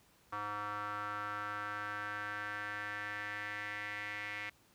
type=tone with band-pass filter sweep; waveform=square; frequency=103.83 Hz; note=G#2; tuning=in tune; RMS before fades=-41 dBFS; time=0.32-4.5 s; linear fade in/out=10 ms; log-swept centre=1200 to 2100 Hz; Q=4.6; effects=pink hiss -67 dBFS RMS until 4.74 s + high-pass 60 Hz 12 dB/octave